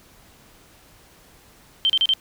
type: tone bursts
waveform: sine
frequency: 3126 Hz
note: G7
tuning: 6 cents flat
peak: -15 dBFS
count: 4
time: 1.85-2.136 s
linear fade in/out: 0 ms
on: 46 ms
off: 34 ms
effects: pink hiss -52 dBFS RMS until 2.2 s